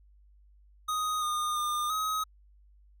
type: tone with pitch steps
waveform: square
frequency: 1248 / 1221 / 1209 / 1267 Hz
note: D#6 / D#6 / D6 / D#6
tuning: +5 / -33 / +50 / +31 cents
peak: -29 dBFS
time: 0.88-2.24 s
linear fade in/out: 10 ms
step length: 340 ms
effects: added 50 Hz sine -56 dBFS peak until 3 s